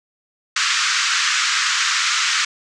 pink band-pass noise, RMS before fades -19 dBFS, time 0.56-2.45 s, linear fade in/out 5 ms, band 1200 to 7300 Hz, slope 48 dB/octave, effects none

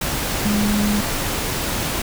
sine tone in noise, 207.7 Hz, G#3, in tune, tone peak -17 dBFS, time 0.45-1.01 s, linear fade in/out 5 ms, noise pink, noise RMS -23 dBFS, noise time 0.01-2.02 s, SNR +3 dB, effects none

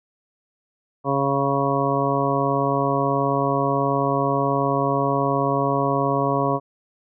harmonic tone, 138.59 Hz, C#3, in tune, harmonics 1 / 2 / 3 / 4 / 5 / 7 / 8, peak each -26 / -26 / -26 / -26 / -26 / -26 / -26 dBFS, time 1.04-6.6 s, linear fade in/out 50 ms, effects none

